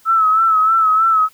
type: tone with vibrato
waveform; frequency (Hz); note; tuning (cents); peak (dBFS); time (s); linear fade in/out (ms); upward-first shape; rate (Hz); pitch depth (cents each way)
sine; 1305; E6; -18; -10; 0.05-1.29; 50; sine; 3.2; 51
effects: white hiss -51 dBFS RMS until 1.33 s